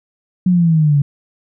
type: exponential sweep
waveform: sine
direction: down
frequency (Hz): 185 to 139.9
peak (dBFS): -9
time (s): 0.46-1.02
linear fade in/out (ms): 5
effects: none